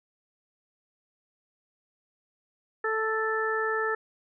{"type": "harmonic tone", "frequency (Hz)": 440, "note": "A4", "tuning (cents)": 0, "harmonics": [1, 2, 3, 4], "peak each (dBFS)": [-29, -36, -31, -30], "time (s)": [2.84, 3.95], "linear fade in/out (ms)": 5, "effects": []}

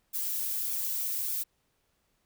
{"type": "noise with flanger", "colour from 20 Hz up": "violet", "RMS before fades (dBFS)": -32, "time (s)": [0.13, 1.44], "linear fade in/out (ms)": 20, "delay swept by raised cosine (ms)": [0.99, 6.39], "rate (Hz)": 1.7, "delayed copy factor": -0.75, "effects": ["pink hiss -74 dBFS RMS until 2.25 s"]}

